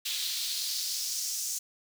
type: noise with high-pass filter sweep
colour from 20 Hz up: pink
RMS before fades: -33 dBFS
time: 0.05-1.59 s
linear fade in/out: 10 ms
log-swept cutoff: 3500 to 6500 Hz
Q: 2.7
effects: none